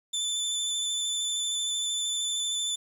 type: tone with vibrato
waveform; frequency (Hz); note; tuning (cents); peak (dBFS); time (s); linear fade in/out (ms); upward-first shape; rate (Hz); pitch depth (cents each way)
25% pulse; 3520; A7; 0; -23; 0.13-2.76; 10; square; 13; 16
effects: 9-bit